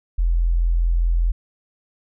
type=tone; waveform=sine; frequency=42.48 Hz; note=F1; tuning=47 cents flat; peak=-15 dBFS; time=0.18-1.32 s; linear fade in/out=10 ms; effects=none

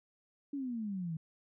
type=exponential sweep; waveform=sine; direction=down; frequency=290 to 155.56 Hz; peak=-35 dBFS; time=0.53-1.17 s; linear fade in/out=5 ms; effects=none

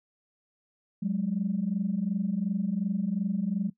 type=tone pair together; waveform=sine; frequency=183.94 / 206.7 Hz; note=F#3 / G#3; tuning=-10 / -8 cents; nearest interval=major second; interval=202 cents; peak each=-28 dBFS; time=1.02-3.7 s; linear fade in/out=10 ms; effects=noise-tail reverb RT60 0.1 s tail -19 dB re dry + tanh soft clip ceiling -18 dBFS

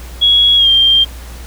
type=tone with pitch glide; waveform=sine; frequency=3335 to 3181 Hz; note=G#7 to G7; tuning=+7 to +25 cents; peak=-6 dBFS; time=0.21-1.05 s; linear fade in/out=20 ms; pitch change=-82 cents; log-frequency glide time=0.56-0.69 s; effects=added 60 Hz sine -28 dBFS peak until 1.46 s + pink hiss -36 dBFS RMS until 1.46 s

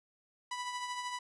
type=tone with tremolo; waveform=sawtooth; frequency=987.8 Hz; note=B5; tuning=in tune; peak=-31 dBFS; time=0.51-1.19 s; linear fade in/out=5 ms; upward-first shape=triangle; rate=13 Hz; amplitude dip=50%; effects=resampled to 22050 Hz + 12-bit

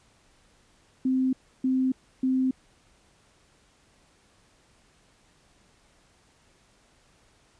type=tone bursts; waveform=sine; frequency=260 Hz; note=C4; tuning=11 cents flat; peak=-21 dBFS; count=3; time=1.05-2.51 s; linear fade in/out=5 ms; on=280 ms; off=310 ms; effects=pink hiss -62 dBFS RMS until 7.59 s + resampled to 22050 Hz

